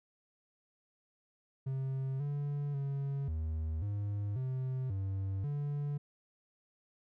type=tone with pitch steps; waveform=triangle; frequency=133.4 / 144.1 / 138.9 / 79.1 / 102.2 / 129.9 / 96.9 / 144.8 Hz; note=C3 / D3 / C#3 / D#2 / G#2 / C3 / G2 / D3; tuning=+34 / -33 / +4 / +29 / -27 / -12 / -20 / -24 cents; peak=-31 dBFS; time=1.66-5.98 s; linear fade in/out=10 ms; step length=540 ms; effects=none